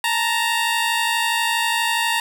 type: tone pair together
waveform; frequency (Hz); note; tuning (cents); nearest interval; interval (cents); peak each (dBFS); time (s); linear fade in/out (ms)
15% pulse; 880 / 932.3; A5 / A#5; 0 / 0; minor second; 100; -18 / -13; 0.04-2.2; 2
effects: none